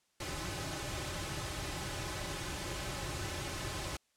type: noise with comb filter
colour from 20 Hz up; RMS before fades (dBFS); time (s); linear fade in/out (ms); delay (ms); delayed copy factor
pink; -39; 0.2-3.97; 5; 4.3; -0.7
effects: white hiss -75 dBFS RMS until 4.16 s + low-pass 9000 Hz 12 dB/octave